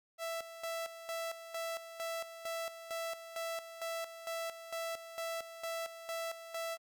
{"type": "tone with tremolo", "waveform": "sawtooth", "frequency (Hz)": 662, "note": "E5", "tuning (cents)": 7, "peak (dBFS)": -33, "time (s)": [0.18, 6.78], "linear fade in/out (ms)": 50, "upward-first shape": "square", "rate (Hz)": 2.2, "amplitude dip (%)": 70, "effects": []}